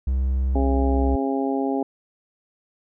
triangle tone, 65.41 Hz, C2, in tune, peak -17 dBFS, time 0.07-1.16 s, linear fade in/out 5 ms
harmonic tone, 135.7 Hz, C#3, 36 cents flat, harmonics 2 / 3 / 4 / 5 / 6, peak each -23 / -27 / -32 / -31 / -30 dBFS, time 0.55-1.83 s, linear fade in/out 5 ms
effects none

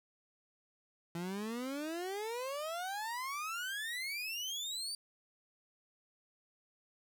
30% pulse exponential sweep, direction up, 166.3 to 4699 Hz, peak -35 dBFS, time 1.15-4.95 s, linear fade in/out 2 ms, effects none

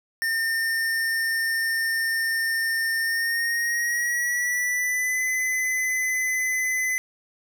square tone with pitch glide, 1813 to 2023 Hz, A#6 to B6, -49 to +41 cents, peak -23 dBFS, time 0.22-6.98 s, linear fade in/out 0 ms, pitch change +190 cents, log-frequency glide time 3-5.25 s, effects none

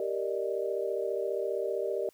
sine chord, Eb major seventh, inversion first, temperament equal, 392 / 466.2 / 587.3 / 622.3 Hz, G4 / Bb4 / D5 / Eb5, 0 / 0 / 0 / 0 cents, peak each -33 / -34 / -35 / -37 dBFS, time 0-2.09 s, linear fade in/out 2 ms, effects white hiss -65 dBFS RMS until 2.13 s

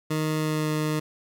20% pulse tone with pitch glide, 155.5 to 153.8 Hz, D#3 to D#3, -1 to -20 cents, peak -19 dBFS, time 0.1-1 s, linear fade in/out 10 ms, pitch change -19 cents, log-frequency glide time 0.39-0.7 s, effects none

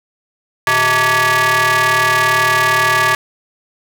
sawtooth ring-modulated tone, 261.6 Hz, C4, in tune, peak -4 dBFS, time 0.67-3.15 s, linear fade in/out 2 ms, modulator 1420 Hz, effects none

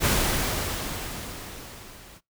pink noise with level ramp, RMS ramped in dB -21 to -48 dBFS, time 0-2.21 s, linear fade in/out 50 ms, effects noise-tail reverb RT60 0.2 s tail -24 dB re dry

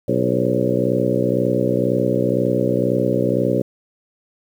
harmonic tone with a mistuned harmonic, 62 Hz, B1, 7 cents sharp, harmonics 2 / 3 / 4 / 5 / 6 / 7 / 8 / 9, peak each -24 / -24 / -24 / -24 / -24 / -24 / -24 / -24 dBFS, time 0.08-3.62 s, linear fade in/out 5 ms, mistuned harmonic 8, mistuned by +45 cents, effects 8-bit

